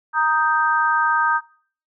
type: chord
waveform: sine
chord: Eb major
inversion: second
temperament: equal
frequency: 932.3 / 1244.5 / 1568 Hz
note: Bb5 / Eb6 / G6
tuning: 0 / 0 / 0 cents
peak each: -20 dBFS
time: 0.13-1.41 s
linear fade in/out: 50 ms
effects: noise-tail reverb RT60 0.5 s tail -23 dB re dry